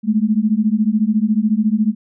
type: beating tone pair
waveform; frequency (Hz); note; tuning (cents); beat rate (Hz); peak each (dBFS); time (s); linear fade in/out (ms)
sine; 207.9 / 221.9; G#3 / A3; +2 / +15; 14; -16; 0.03-1.95; 50
effects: none